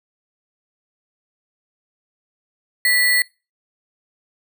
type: tone with sample-and-hold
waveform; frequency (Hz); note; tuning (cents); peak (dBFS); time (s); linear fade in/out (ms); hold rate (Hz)
sine; 1966; B6; -8; -13; 2.85-3.22; 2; 6300
effects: noise-tail reverb RT60 0.3 s tail -24 dB re dry